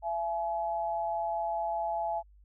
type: tone pair together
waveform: sine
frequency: 674 / 849.2 Hz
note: E5 / G#5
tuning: +38 / +38 cents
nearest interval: major third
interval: 400 cents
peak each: -32 / -32 dBFS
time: 0.02-2.23 s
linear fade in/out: 50 ms
effects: added 50 Hz sine -55 dBFS peak until 2.44 s

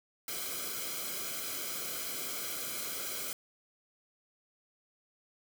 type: noise with comb filter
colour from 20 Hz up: white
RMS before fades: -38 dBFS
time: 0.28-3.33 s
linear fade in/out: 2 ms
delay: 1.1 ms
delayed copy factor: -0.8
effects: none

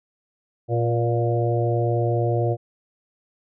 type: harmonic tone with a mistuned harmonic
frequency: 117.5 Hz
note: A#2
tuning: 14 cents sharp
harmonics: 1 / 3 / 4 / 5 / 6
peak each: -21 / -26 / -27 / -28 / -29 dBFS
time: 0.68-2.57 s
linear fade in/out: 50 ms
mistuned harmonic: 4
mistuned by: +24 cents
effects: none

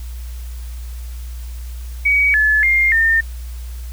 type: tone with pitch steps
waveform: sine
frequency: 2262 / 1722 / 2116 / 1813 Hz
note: C#7 / A6 / C7 / A#6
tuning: +34 / -38 / +19 / -49 cents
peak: -11 dBFS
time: 2.05-3.21 s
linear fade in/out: 10 ms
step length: 290 ms
effects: added 60 Hz sine -26 dBFS peak until 3.92 s + white hiss -44 dBFS RMS until 3.92 s

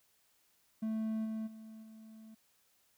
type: tone with level steps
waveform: triangle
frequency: 220 Hz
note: A3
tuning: in tune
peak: -31 / -34 / -46 / -49 dBFS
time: 0.82-2.35 s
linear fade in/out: 10 ms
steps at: 1.24 / 1.46 / 1.82 s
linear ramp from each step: 20 ms
effects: white hiss -72 dBFS RMS until 2.97 s

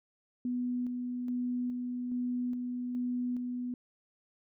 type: tone with tremolo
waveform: sine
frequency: 246.9 Hz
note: B3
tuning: in tune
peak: -30 dBFS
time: 0.45-3.74 s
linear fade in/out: 2 ms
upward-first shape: square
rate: 1.2 Hz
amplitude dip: 30%
effects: none

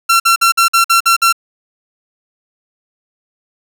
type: tone bursts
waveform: sawtooth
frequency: 1358 Hz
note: F6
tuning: 49 cents flat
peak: -4 dBFS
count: 8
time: 0.09-1.327 s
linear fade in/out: 10 ms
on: 110 ms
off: 51 ms
effects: none

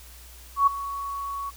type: tone with ADSR envelope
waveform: sine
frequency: 1117 Hz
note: C#6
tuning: 13 cents sharp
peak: -13 dBFS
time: 0.56-1.51 s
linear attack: 110 ms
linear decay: 9 ms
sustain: -16 dB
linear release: 24 ms
effects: added 60 Hz sine -46 dBFS peak until 1.56 s + white hiss -49 dBFS RMS until 1.56 s

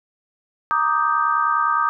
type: chord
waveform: sine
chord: Eb major seventh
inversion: second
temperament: equal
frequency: 932.3 / 1174.7 / 1244.5 / 1568 Hz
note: Bb5 / D6 / Eb6 / G6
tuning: 0 / 0 / 0 / 0 cents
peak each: -25 / -22 / -19 / -25 dBFS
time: 0.71-1.89 s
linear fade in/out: 0 ms
effects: none

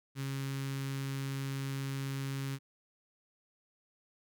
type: tone with notch filter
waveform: sawtooth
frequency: 136.2 Hz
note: C#3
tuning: 30 cents flat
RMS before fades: -37 dBFS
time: 0.15-2.59 s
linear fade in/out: 50 ms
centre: 650 Hz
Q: 0.61
effects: none

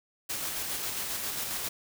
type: noise with tremolo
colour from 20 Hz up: white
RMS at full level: -33 dBFS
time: 0.29-1.69 s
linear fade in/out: 10 ms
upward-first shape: square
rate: 7.4 Hz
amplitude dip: 25%
effects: none

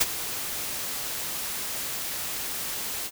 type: noise with ADSR envelope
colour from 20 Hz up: white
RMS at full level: -19 dBFS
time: 0-3.11 s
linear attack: 14 ms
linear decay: 29 ms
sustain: -13 dB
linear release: 53 ms
effects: none

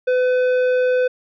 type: tone with tanh clipping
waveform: sine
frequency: 504 Hz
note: B4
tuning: 35 cents sharp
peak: -16 dBFS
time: 0.07-1.08 s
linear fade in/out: 10 ms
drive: 10 dB
effects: none

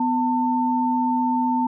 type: tone pair together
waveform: sine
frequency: 250 / 896.1 Hz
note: B3 / A5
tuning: +21 / +31 cents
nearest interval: octave + minor seventh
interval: 2210 cents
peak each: -21 dBFS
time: 0-1.67 s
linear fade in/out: 5 ms
effects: none

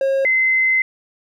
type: tone pair in turn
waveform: triangle / sine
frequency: 541 / 2058 Hz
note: C#5 / C7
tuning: -42 / -29 cents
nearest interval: octave + major seventh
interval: 2313 cents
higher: second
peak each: -13 / -13 dBFS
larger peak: neither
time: 0.01-0.25 / 0.25-0.82 s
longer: second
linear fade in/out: 2 ms
effects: none

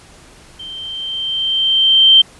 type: tone with level ramp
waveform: sine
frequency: 3132 Hz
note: G7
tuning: 2 cents flat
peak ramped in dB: -28 to -3 dBFS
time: 0.59-2.22 s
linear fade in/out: 10 ms
effects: pink hiss -43 dBFS RMS until 2.39 s + resampled to 24000 Hz

